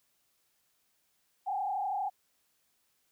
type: tone with frequency modulation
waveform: sine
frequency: 789 Hz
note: G5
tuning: 11 cents sharp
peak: -30 dBFS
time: 1.46-2.1 s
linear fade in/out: 20 ms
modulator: 32.5 Hz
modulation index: 1.5
effects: white hiss -74 dBFS RMS until 3.11 s